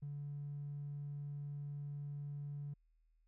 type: tone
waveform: triangle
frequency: 144 Hz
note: D3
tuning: 34 cents flat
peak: -38 dBFS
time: 0.02-2.74 s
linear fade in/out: 10 ms
effects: tanh soft clip ceiling -39 dBFS + added 40 Hz sine -70 dBFS peak until 3.27 s